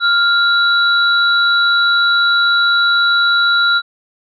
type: tone pair together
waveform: sine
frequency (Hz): 1396.9 / 3928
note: F6 / B7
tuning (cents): 0 / -10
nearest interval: octave + tritone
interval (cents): 1790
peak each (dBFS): -11 / -15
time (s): 0-3.82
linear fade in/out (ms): 50
effects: none